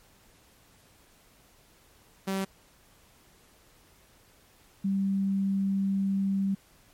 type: tone pair in turn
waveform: sawtooth / sine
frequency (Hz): 192.8 / 195.27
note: G3 / G3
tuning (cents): -28 / -6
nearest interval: unison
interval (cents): 22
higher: second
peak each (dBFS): -24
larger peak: neither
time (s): 2.27-2.45 / 4.84-6.55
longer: second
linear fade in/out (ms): 10
effects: pink hiss -60 dBFS RMS until 6.93 s + MP3 64 kbps